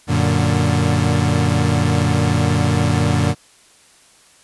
30% pulse chord, Gb augmented, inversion none, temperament equal, 92.5 / 116.54 / 146.83 Hz, Gb2 / Bb2 / D3, 0 / 0 / 0 cents, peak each -16 dBFS, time 0.07-3.35 s, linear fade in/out 50 ms, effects white hiss -50 dBFS RMS until 4.43 s + resampled to 24000 Hz

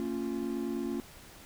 triangle chord, Bb minor, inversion none, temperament equal with one note detuned, 227.9 / 277.2 / 349.2 Hz, Bb3 / Db4 / F4, -39 / 0 / 0 cents, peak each -34 dBFS, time 0-1 s, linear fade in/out 0 ms, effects pink hiss -52 dBFS RMS until 1.45 s

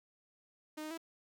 sawtooth tone with pitch steps, 307.4 / 309.4 / 328.6 Hz, D#4 / D#4 / E4, -21 / -10 / -5 cents, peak -37 dBFS, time 0.77-0.977 s, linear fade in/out 10 ms, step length 69 ms, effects 11-bit

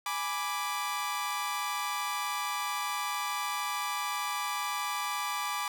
sawtooth chord, G# diminished, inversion none, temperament equal, 830.6 / 987.8 / 1174.7 Hz, G#5 / B5 / D6, 0 / 0 / 0 cents, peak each -34 / -33 / -30 dBFS, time 0.06-5.68 s, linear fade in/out 2 ms, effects none

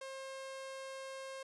sawtooth tone, 534 Hz, C5, 35 cents sharp, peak -40 dBFS, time 0.01-1.43 s, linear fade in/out 5 ms, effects resampled to 24000 Hz

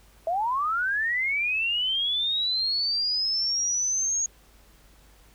sine linear sweep, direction up, 639 to 6645 Hz, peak -23 dBFS, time 0.27-4.26 s, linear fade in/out 2 ms, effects added 50 Hz sine -56 dBFS peak until 5.34 s + pink hiss -58 dBFS RMS until 5.34 s

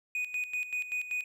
triangle tone with tremolo, 2483 Hz, D#7, 4 cents flat, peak -28 dBFS, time 0.15-1.24 s, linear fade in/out 2 ms, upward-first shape square, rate 5.2 Hz, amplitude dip 70%, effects none

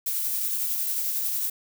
violet noise with tremolo, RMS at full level -26 dBFS, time 0.06-1.5 s, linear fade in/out 5 ms, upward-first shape triangle, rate 11 Hz, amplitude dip 30%, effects none

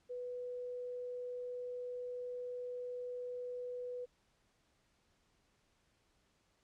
sine tone, 493.9 Hz, B4, in tune, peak -40 dBFS, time 0.09-4.06 s, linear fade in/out 20 ms, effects pink hiss -75 dBFS RMS until 6.63 s + low-pass 8000 Hz 12 dB/octave

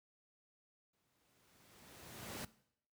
pink noise with exponential growth, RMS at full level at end -44 dBFS, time 0.93-2.45 s, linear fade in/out 5 ms, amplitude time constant 330 ms, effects noise-tail reverb RT60 0.7 s tail -19 dB re dry + high-pass 80 Hz 12 dB/octave

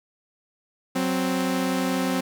sawtooth tone pair together, 184.98 / 261.6 Hz, F#3 / C4, 0 / 0 cents, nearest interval tritone, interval 600 cents, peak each -23 / -20 dBFS, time 0.95-2.21 s, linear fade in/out 10 ms, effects none

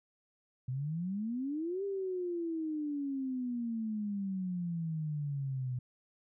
sine exponential two-way sweep, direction up then down, 123.47 to 401.5 to 123.47 Hz, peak -33 dBFS, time 0.68-5.79 s, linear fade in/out 5 ms, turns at 1.84 s, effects none

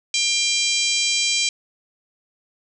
harmonic tone with a mistuned harmonic, 795 Hz, G5, 24 cents sharp, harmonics 3 / 4 / 5 / 6 / 7 / 8 / 9 / 10, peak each -24 / -25 / -26 / -27 / -27 / -28 / -29 / -29 dBFS, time 0.14-1.49 s, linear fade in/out 2 ms, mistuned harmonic 10, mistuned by -16 cents, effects none

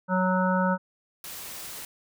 harmonic tone, 185 Hz, F#3, in tune, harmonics 1 / 3 / 5 / 7 / 8, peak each -24 / -28 / -28 / -31 / -31 dBFS, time 0.08-0.78 s, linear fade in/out 50 ms
white noise, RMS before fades -39 dBFS, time 1.24-1.85 s, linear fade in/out 2 ms
effects none

